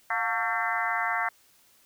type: harmonic tone with a mistuned harmonic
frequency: 225.7 Hz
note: A3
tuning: 44 cents sharp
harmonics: 3 / 4 / 5 / 6 / 7 / 8 / 9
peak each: -33 / -33 / -33 / -33 / -33 / -33 / -33 dBFS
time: 0.1-1.29 s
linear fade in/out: 5 ms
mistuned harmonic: 3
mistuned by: +83 cents
effects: white hiss -61 dBFS RMS until 1.85 s